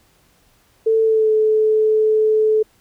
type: tone with pitch glide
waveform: sine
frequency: 444.9 to 433.5 Hz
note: A4 to A4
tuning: +19 to -26 cents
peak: -12 dBFS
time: 0.86-2.63 s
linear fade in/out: 10 ms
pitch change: -45 cents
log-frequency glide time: 1.03-1.31 s
effects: pink hiss -57 dBFS RMS until 2.8 s